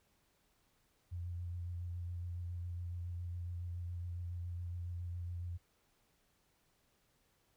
sine tone with vibrato, 87.4 Hz, F2, 2 cents sharp, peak -39 dBFS, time 1.11-5.58 s, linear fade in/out 20 ms, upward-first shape sine, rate 7.2 Hz, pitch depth 21 cents each way, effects pink hiss -75 dBFS RMS until 7.56 s

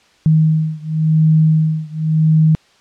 sine beating tone pair, 157 / 157.92 Hz, D#3 / D#3, +16 / +26 cents, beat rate 0.92 Hz, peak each -13 / -14 dBFS, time 0.26-2.55 s, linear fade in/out 0 ms, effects white hiss -52 dBFS RMS until 2.8 s + low-pass 5000 Hz 12 dB/octave

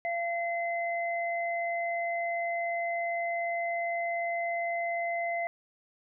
sine tone pair together, 685.3 / 2052 Hz, F5 / C7, -33 / -34 cents, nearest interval octave + perfect fifth, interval 1899 cents, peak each -30 / -34 dBFS, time 0.05-5.47 s, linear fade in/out 0 ms, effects none

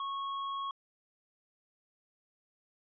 triangle tone with hard clipping, 1100 Hz, C#6, 14 cents flat, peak -36 dBFS, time 0-0.71 s, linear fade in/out 2 ms, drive 12 dB, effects resampled to 11025 Hz

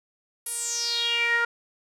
sawtooth tone with band-pass filter sweep, 470.1 Hz, A#4, 15 cents sharp, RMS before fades -26 dBFS, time 0.46-1.45 s, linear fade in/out 5 ms, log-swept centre 11000 to 1500 Hz, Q 6.8, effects none

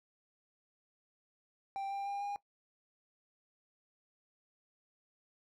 triangle tone with pitch steps, 786 / 794.2 / 802.5 / 810.9 Hz, G5 / G5 / G5 / G#5, +4 / +22 / +40 / -42 cents, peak -34 dBFS, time 1.76-2.36 s, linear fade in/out 0 ms, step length 150 ms, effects noise-tail reverb RT60 0.1 s tail -18 dB re dry

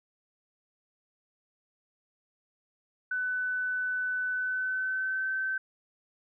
sine tone with pitch glide, 1500 to 1540.4 Hz, F#6 to G6, +23 to -31 cents, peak -28 dBFS, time 3.11-5.58 s, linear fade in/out 5 ms, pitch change +46 cents, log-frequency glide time 4.29-5.3 s, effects none

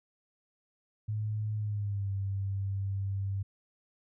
sine tone with pitch glide, 106.9 to 98.03 Hz, A2 to G2, -49 to +1 cents, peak -30 dBFS, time 1.08-3.43 s, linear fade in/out 10 ms, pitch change -150 cents, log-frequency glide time 1.55-2.11 s, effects none

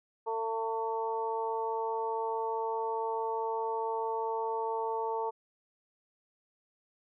harmonic tone, 224.7 Hz, A3, 37 cents sharp, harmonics 2 / 3 / 4 / 5, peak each -34 / -43 / -33 / -43 dBFS, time 0.26-5.31 s, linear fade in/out 20 ms, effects none

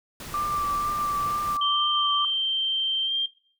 pink noise, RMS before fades -38 dBFS, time 0.2-1.57 s, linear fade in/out 2 ms
sine tone with vibrato, 1176 Hz, D6, 2 cents sharp, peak -24 dBFS, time 0.34-2.25 s, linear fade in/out 2 ms, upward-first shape triangle, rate 2.1 Hz, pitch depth 22 cents each way
sine tone with pitch glide, 3137 to 3183 Hz, G7 to G7, +1 to +26 cents, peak -23 dBFS, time 1.61-3.26 s, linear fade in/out 5 ms, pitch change +25 cents, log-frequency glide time 3.04-3.12 s
effects noise-tail reverb RT60 0.5 s tail -17 dB re dry

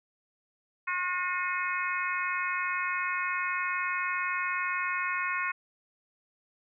harmonic tone with a mistuned harmonic, 360.4 Hz, F#4, 45 cents flat, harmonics 3 / 4 / 5 / 6 / 7, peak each -33 / -34 / -35 / -36 / -36 dBFS, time 0.87-5.52 s, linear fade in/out 10 ms, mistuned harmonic 5, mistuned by +22 cents, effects none

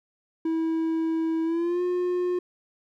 triangle tone with pitch glide, 324.6 to 358.1 Hz, E4 to F4, -27 to +43 cents, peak -21 dBFS, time 0.45-2.39 s, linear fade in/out 5 ms, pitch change +170 cents, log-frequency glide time 1.44-1.82 s, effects none

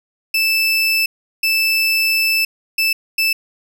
30% pulse tone bursts at uneven times, 2637 Hz, E7, in tune, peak -11 dBFS, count 4, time 0.34-1.06 / 1.43-2.45 / 2.78-2.93 / 3.18-3.33 s, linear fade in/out 5 ms, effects none

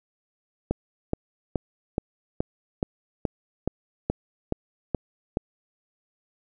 click train, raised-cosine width 2 ms, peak -10 dBFS, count 12, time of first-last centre 0.71-5.371 s, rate 2.36 Hz, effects none

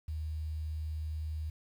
sine tone, 77.78 Hz, D#2, in tune, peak -34 dBFS, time 0.08-1.5 s, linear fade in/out 5 ms, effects 10-bit

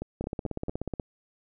two click trains, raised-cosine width 2 ms, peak -20 / -18 dBFS, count 4 / 14, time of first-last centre 0.02-0.684 / 0.21-0.998 s, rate 4.52 / 16.5 Hz, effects none

